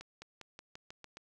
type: accelerating click train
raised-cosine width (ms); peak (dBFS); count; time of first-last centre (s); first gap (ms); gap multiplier
0.2; -30; 8; 0.01-1.171; 210; 0.92
effects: none